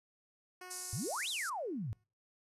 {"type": "tone with exponential decay", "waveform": "10% pulse", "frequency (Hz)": 365.2, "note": "F#4", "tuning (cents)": -23, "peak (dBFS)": -38, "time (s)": [0.61, 2.04], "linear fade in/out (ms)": 5, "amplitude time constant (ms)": 310}
{"type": "band-pass noise", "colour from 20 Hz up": "white", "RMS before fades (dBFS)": -44, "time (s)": [0.7, 1.5], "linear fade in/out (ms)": 10, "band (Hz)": [4700, 11000], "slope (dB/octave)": 48}
{"type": "exponential two-way sweep", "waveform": "sine", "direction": "up then down", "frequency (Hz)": [94.8, 4140, 94.8], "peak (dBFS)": -36, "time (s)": [0.93, 1.93], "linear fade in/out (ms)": 0, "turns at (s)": 1.29}
{"effects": ["noise-tail reverb RT60 0.3 s tail -23 dB re dry", "resampled to 32000 Hz"]}